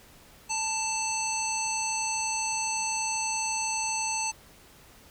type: harmonic tone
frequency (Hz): 884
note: A5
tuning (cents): +8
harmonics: 1 / 3 / 5 / 7 / 9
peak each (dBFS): -32 / -34 / -38 / -32 / -35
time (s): 0.49-4.32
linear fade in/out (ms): 20
effects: pink hiss -54 dBFS RMS until 5.1 s